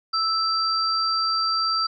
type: tone pair together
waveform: sine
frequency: 1318.5 / 4699 Hz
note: E6 / D8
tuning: 0 / 0 cents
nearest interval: octave + minor seventh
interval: 2200 cents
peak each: -23 dBFS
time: 0.13-1.87 s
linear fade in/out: 10 ms
effects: none